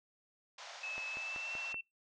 pink band-pass noise, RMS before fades -50 dBFS, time 0.58-1.73 s, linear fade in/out 5 ms, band 590 to 6700 Hz, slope 48 dB/octave
sine tone with pitch glide, 2600 to 2693 Hz, E7 to E7, -24 to +36 cents, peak -39 dBFS, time 0.83-1.81 s, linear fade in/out 5 ms, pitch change +60 cents, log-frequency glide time 1.1-1.52 s
click train, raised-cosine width 0.5 ms, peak -30 dBFS, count 5, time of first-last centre 0.98-1.743 s, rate 5.24 Hz
effects noise-tail reverb RT60 0.2 s tail -25 dB re dry

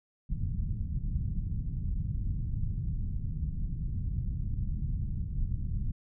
pink low-pass noise, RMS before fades -32 dBFS, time 0.29-5.92 s, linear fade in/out 10 ms, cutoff 160 Hz, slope 24 dB/octave, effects none

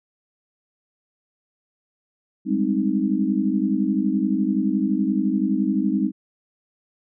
sine chord, Ab major seventh, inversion third, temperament equal, 196 / 207.7 / 261.6 / 311.1 Hz, G3 / Ab3 / C4 / Eb4, 0 / 0 / 0 / 0 cents, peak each -24 dBFS, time 2.45-6.12 s, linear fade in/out 50 ms, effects none

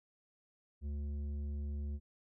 sine tone with tanh clipping, 72.4 Hz, D2, 24 cents flat, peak -38 dBFS, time 0.81-2 s, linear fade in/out 50 ms, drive 9 dB, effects none

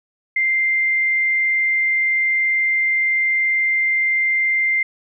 sine tone, 2093 Hz, C7, in tune, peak -15 dBFS, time 0.36-4.83 s, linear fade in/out 5 ms, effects none

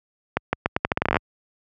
accelerating click train, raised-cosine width 0.5 ms, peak -4 dBFS, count 15, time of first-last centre 0.37-1.168 s, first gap 160 ms, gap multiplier 0.81, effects high-pass 60 Hz 12 dB/octave

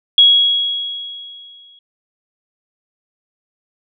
sine tone with exponential decay, 3322 Hz, G#7, in tune, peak -4 dBFS, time 0.18-1.79 s, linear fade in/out 2 ms, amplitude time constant 350 ms, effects none

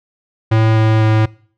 square tone with pitch steps, 110.8 / 110.03 / 109.27 Hz, A2 / A2 / A2, +13 / 0 / -12 cents, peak -10 dBFS, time 0.51-1.26 s, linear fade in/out 10 ms, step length 250 ms, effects noise-tail reverb RT60 0.5 s tail -23 dB re dry + low-pass 3000 Hz 12 dB/octave

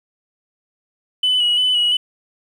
sine tone with vibrato, 2960 Hz, F#7, in tune, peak -12 dBFS, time 1.23-1.97 s, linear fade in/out 5 ms, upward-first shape square, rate 2.9 Hz, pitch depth 26 cents each way, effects tanh soft clip ceiling -11 dBFS + 8-bit

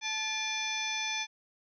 harmonic tone with a mistuned harmonic, 870 Hz, A5, 20 cents flat, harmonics 1 / 2 / 3 / 4 / 5 / 6 / 7, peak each -40 / -41 / -35 / -37 / -46 / -42 / -40 dBFS, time 0.01-1.27 s, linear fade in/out 50 ms, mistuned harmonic 3, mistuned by -150 cents, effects none

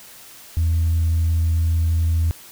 sine tone, 82.41 Hz, E2, in tune, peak -14 dBFS, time 0.57-2.31 s, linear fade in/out 0 ms, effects tanh soft clip ceiling -13 dBFS + white hiss -43 dBFS RMS until 2.51 s

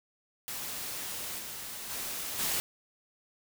white noise with level steps, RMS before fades -38 / -41 / -37 / -31 dBFS, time 0.48-2.6 s, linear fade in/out 0 ms, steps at 1.38 / 1.89 / 2.38 s, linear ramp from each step 20 ms, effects none

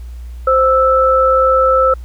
sine tone pair together, 523.3 / 1318.6 Hz, C5 / E6, 0 / 0 cents, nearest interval octave + major third, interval 1600 cents, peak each -11 dBFS, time 0.47-1.94 s, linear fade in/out 5 ms, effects added 60 Hz sine -26 dBFS peak until 2.04 s + pink hiss -50 dBFS RMS until 2.04 s

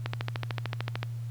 click train, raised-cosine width 0.3 ms, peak -15 dBFS, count 14, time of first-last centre 0.06-1.03 s, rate 13.4 Hz, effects added 117 Hz sine -33 dBFS peak until 1.3 s + pink hiss -58 dBFS RMS until 1.3 s

